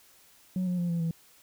sine tone with pitch steps, 184.3 / 179.26 / 174.36 / 169.59 / 164.95 Hz, F#3 / F3 / F3 / E3 / E3, -7 / +45 / -3 / +49 / +1 cents, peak -24 dBFS, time 0.56-1.11 s, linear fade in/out 2 ms, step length 110 ms, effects tanh soft clip ceiling -25 dBFS + white hiss -59 dBFS RMS until 1.42 s

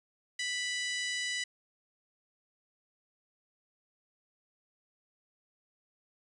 harmonic tone, 987.8 Hz, B5, in tune, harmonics 2 / 3 / 4 / 5 / 6 / 7 / 8 / 9, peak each -35 / -39 / -41 / -43 / -45 / -46 / -47 / -48 dBFS, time 0.39-1.44 s, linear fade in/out 5 ms, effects 11-bit

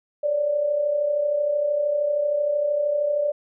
sine tone pair together, 554.4 / 587.4 Hz, C#5 / D5, 0 / 0 cents, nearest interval minor second, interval 100 cents, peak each -29 / -20 dBFS, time 0.23-3.32 s, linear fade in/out 10 ms, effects none

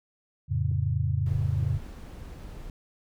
sine chord, F augmented, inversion none, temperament equal, 87.31 / 110 / 138.59 Hz, F2 / A2 / C#3, 0 / 0 / 0 cents, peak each -28 dBFS, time 0.48-1.8 s, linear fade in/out 50 ms
clicks, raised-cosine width 3 ms, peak -33 dBFS, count 3, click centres 0.714 / 1.628 / 1.865 s
brown noise, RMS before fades -41 dBFS, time 1.26-2.7 s, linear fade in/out 2 ms
effects none

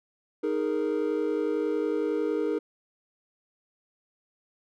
triangle chord, D# suspended fourth, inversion none, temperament equal, 311.1 / 415.3 / 466.2 Hz, D#4 / G#4 / A#4, 0 / 0 / 0 cents, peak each -27 dBFS, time 0.43-2.59 s, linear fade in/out 10 ms, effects tanh soft clip ceiling -15 dBFS

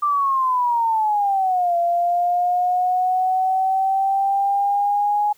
sine exponential two-way sweep, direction down then up, 1188 to 686 to 835 Hz, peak -16 dBFS, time 0.02-5.33 s, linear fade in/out 10 ms, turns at 1.76 s, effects white hiss -56 dBFS RMS until 5.37 s

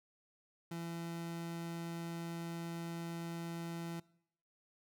30% pulse tone, 168.2 Hz, E3, 35 cents sharp, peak -38 dBFS, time 0.71-4 s, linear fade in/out 5 ms, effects noise-tail reverb RT60 0.7 s tail -22 dB re dry

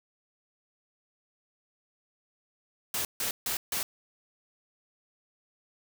white noise bursts, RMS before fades -31 dBFS, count 4, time 2.94-3.83 s, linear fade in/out 2 ms, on 110 ms, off 150 ms, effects none

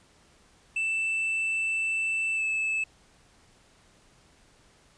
triangle tone with pitch glide, 2653 to 2615 Hz, E7 to E7, +10 to -15 cents, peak -24 dBFS, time 0.76-2.84 s, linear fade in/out 5 ms, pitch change -25 cents, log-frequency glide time 2.34-2.43 s, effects pink hiss -60 dBFS RMS until 4.97 s + resampled to 22050 Hz

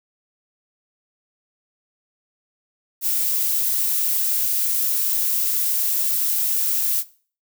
violet noise, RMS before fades -21 dBFS, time 3.01-7.04 s, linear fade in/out 50 ms, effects noise-tail reverb RT60 0.4 s tail -18 dB re dry

